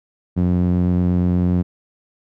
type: tone with band-pass filter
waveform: sawtooth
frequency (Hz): 89.2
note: F2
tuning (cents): +37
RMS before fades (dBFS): -17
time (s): 0.36-1.63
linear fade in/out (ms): 20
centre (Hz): 180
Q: 1.6
effects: none